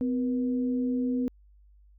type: tone pair together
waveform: sine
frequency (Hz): 254 / 479.5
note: B3 / A#4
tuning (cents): +49 / +49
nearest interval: major seventh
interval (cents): 1100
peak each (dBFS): -25 / -36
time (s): 0.01-1.28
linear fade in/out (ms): 0
effects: added 50 Hz sine -54 dBFS peak until 1.98 s